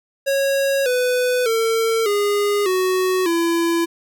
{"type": "tone with pitch steps", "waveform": "square", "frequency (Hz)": [550, 498.6, 451.9, 409.7, 371.3, 336.6], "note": ["C#5", "B4", "A4", "G#4", "F#4", "E4"], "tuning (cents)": [-14, 16, 46, -24, 6, 36], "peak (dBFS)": -17, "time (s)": [0.26, 3.86], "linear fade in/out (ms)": 20, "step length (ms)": 600, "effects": []}